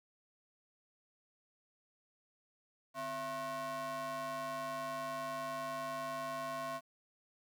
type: ring-modulated tone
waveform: square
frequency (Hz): 205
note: G#3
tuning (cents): -22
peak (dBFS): -36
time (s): 2.94-6.81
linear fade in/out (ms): 50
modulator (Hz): 875
effects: 11-bit